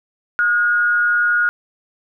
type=tone with frequency modulation; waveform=sine; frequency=1439 Hz; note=F#6; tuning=49 cents flat; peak=-13 dBFS; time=0.39-1.49 s; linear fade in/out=0 ms; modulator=184 Hz; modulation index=0.33; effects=none